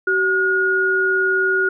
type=tone pair together; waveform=sine; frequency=379.9 / 1438.5 Hz; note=F#4 / F#6; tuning=+46 / -49 cents; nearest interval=octave + major seventh; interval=2305 cents; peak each=-20 / -16 dBFS; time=0.07-1.69 s; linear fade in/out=5 ms; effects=none